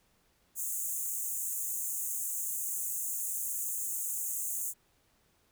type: high-pass noise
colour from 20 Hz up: pink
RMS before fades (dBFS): -35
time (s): 0.55-4.74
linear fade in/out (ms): 50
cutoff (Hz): 6500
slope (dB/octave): 96
effects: pink hiss -70 dBFS RMS until 5.51 s